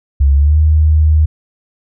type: tone with pitch glide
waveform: sine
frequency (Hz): 69.3 to 77.34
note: C#2 to D#2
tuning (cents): 0 to -10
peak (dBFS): -6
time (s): 0.2-1.26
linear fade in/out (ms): 10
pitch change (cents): +190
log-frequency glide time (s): 0.34-0.58
effects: none